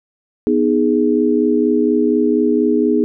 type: chord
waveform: sine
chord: G# minor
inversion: first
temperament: equal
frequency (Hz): 246.9 / 311.1 / 415.3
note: B3 / D#4 / G#4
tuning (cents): 0 / 0 / 0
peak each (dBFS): -16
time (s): 0.47-3.04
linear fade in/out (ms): 0
effects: none